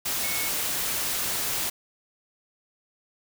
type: tone in noise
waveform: sine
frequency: 2201 Hz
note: C#7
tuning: 13 cents flat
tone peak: -33 dBFS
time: 0.23-0.49 s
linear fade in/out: 10 ms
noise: white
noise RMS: -28 dBFS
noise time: 0.05-1.7 s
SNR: -8 dB
effects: none